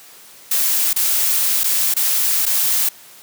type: noise with dropouts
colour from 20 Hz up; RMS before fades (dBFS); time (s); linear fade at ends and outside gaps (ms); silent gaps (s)
blue; -17; 0.51-2.89; 5; 0.932-0.961 / 1.635-1.641 / 1.94-1.964 / 2.456-2.463
effects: white hiss -43 dBFS RMS until 3.22 s + high-pass 150 Hz 12 dB/octave